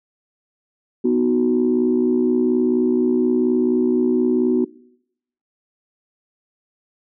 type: chord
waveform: sine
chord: B major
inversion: none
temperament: equal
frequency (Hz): 246.9 / 311.1 / 370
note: B3 / D#4 / F#4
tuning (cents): 0 / 0 / 0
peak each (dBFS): -17 / -23 / -17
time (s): 1.04-4.65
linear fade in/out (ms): 10
effects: noise-tail reverb RT60 0.8 s tail -22 dB re dry + tanh soft clip ceiling -7 dBFS